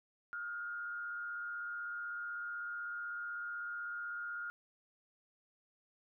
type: tone with frequency modulation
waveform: sine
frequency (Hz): 1416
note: F6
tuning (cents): +23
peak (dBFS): -39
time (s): 0.33-4.5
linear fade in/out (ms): 0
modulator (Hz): 116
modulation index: 0.52
effects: none